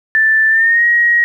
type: tone with pitch glide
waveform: sine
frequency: 1765 to 1891.7 Hz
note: A6 to A#6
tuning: +5 to +25 cents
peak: -8 dBFS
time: 0.15-1.24 s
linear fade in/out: 0 ms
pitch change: +120 cents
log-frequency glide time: 0.49-0.85 s
effects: 8-bit